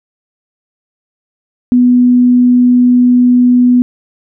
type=tone; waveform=sine; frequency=246.9 Hz; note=B3; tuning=in tune; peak=-4 dBFS; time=1.72-3.82 s; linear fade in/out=0 ms; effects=none